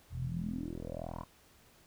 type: tone with low-pass filter sweep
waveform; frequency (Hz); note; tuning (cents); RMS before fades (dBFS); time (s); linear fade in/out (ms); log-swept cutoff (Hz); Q
10% pulse; 41.48; E1; +12; -39; 0.1-1.26; 50; 98 to 1100; 6.6
effects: pink hiss -63 dBFS RMS until 1.86 s